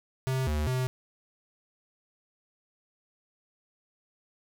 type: tone with pitch steps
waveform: square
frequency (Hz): 131.2 / 75.3 / 128.5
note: C3 / D2 / C3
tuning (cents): +5 / +44 / -31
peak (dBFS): -27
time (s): 0.27-0.87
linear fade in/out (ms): 0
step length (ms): 200
effects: none